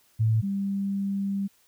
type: tone pair in turn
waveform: sine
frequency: 110.9 / 197.6 Hz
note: A2 / G3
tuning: +14 / +14 cents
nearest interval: minor seventh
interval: 1000 cents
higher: second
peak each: -19 / -25 dBFS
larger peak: first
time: 0.19-0.42 / 0.42-1.48 s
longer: second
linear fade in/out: 20 ms
effects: white hiss -63 dBFS RMS until 1.67 s